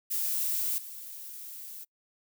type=noise with level steps; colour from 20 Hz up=violet; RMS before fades=-30 / -43 dBFS; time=0.1-1.85 s; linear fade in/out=20 ms; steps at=0.78 s; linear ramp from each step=2 ms; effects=noise-tail reverb RT60 0.1 s tail -26 dB re dry